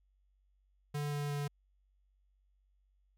square tone with pitch steps, 146.2 / 145.27 / 144.35 Hz, D3 / D3 / D3, -7 / -19 / -30 cents, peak -35 dBFS, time 0.94-1.48 s, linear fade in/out 10 ms, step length 180 ms, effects added 48 Hz sine -69 dBFS peak until 3.17 s

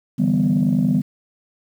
sine chord, E minor seventh, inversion third, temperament equal, 146.83 / 164.81 / 196 / 246.9 Hz, D3 / E3 / G3 / B3, 0 / 0 / 0 / 0 cents, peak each -21 / -21 / -18 / -18 dBFS, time 0.18-1.02 s, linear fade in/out 20 ms, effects tanh soft clip ceiling -9 dBFS + 8-bit

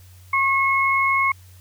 sine tone pair together, 1088 / 2176 Hz, C#6 / C#7, -33 / -33 cents, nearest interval octave, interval 1200 cents, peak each -19 dBFS, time 0.33-1.32 s, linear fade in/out 5 ms, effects added 91 Hz sine -44 dBFS peak until 1.6 s + white hiss -54 dBFS RMS until 1.6 s

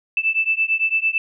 sine beating tone pair, 2637 / 2645.9 Hz, E7 / E7, 0 / +6 cents, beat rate 8.9 Hz, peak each -20 dBFS, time 0.17-1.18 s, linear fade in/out 2 ms, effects none

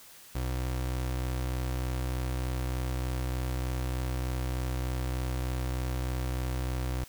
30% pulse tone, 63.3 Hz, B1, 43 cents sharp, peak -27 dBFS, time 0.35-7.04 s, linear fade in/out 5 ms, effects white hiss -52 dBFS RMS until 7.08 s

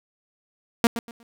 sawtooth tone with echo, 233.1 Hz, A#3, in tune, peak -10 dBFS, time 0.84-0.87 s, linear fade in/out 0 ms, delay 120 ms, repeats 3, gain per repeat -12 dB, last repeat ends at 1.23 s, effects none

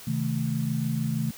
sine chord, A diminished, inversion first, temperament just, 132 / 158.4 / 220 Hz, C3 / Eb3 / A3, +16 / +31 / 0 cents, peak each -29 dBFS, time 0.07-1.31 s, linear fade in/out 5 ms, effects white hiss -45 dBFS RMS until 1.37 s

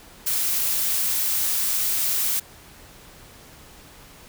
blue noise, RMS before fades -23 dBFS, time 0.26-2.4 s, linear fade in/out 10 ms, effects pink hiss -47 dBFS RMS until 4.28 s

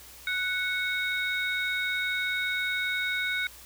sine tone cluster, 1483 / 2208 / 3740 Hz, F#6 / C#7 / A#7, +4 / -7 / +5 cents, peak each -30 / -30 / -34 dBFS, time 0.27-3.47 s, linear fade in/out 2 ms, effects added 61 Hz sine -56 dBFS peak until 3.65 s + white hiss -49 dBFS RMS until 3.65 s

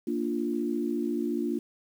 sine chord, Bb major, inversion none, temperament equal with one note detuned, 233.1 / 293.7 / 348.2 Hz, Bb3 / D4 / F4, 0 / 0 / -5 cents, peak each -31 dBFS, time 0.07-1.59 s, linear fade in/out 5 ms, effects 9-bit

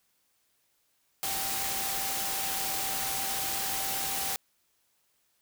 sine tone in noise, 780 Hz, G5, 9 cents flat, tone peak -39 dBFS, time 1.23-4.36 s, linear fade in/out 0 ms, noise white, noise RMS -32 dBFS, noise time 1.23-4.36 s, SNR -10 dB, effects white hiss -72 dBFS RMS until 5.41 s

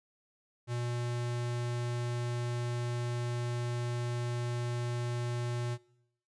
square tone, 120.5 Hz, B2, 42 cents flat, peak -33 dBFS, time 0.67-5.78 s, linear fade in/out 50 ms, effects noise-tail reverb RT60 0.8 s tail -22 dB re dry + resampled to 22050 Hz

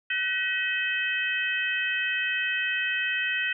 sine tone cluster, 1511 / 1911 / 2568 / 3090 Hz, F#6 / A#6 / E7 / G7, +36 / +43 / -46 / -26 cents, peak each -31 / -29 / -29 / -34 dBFS, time 0.1-3.53 s, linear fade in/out 5 ms, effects none

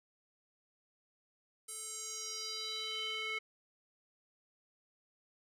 square tone with band-pass filter sweep, 437.1 Hz, A4, 11 cents flat, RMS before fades -41 dBFS, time 1.68-3.39 s, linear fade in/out 10 ms, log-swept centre 9400 to 2300 Hz, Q 3.8, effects none

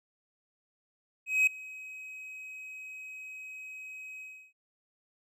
triangle tone with ADSR envelope, 2537 Hz, D#7, 33 cents sharp, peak -18 dBFS, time 1.26-4.53 s, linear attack 210 ms, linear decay 5 ms, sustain -22 dB, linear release 320 ms, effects none

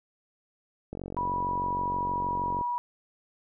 click train, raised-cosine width 2 ms, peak -23 dBFS, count 79, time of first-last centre 0.93-2.611 s, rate 46.4 Hz
sine tone with pitch glide, 979 to 968.9 Hz, B5 to B5, -15 to -33 cents, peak -27 dBFS, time 1.17-2.78 s, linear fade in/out 0 ms, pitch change -18 cents, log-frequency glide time 1.3-2.51 s
effects none

